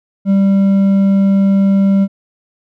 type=tone with hard clipping; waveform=triangle; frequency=196 Hz; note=G3; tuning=in tune; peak=-9 dBFS; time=0.25-2.08 s; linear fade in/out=50 ms; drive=7 dB; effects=none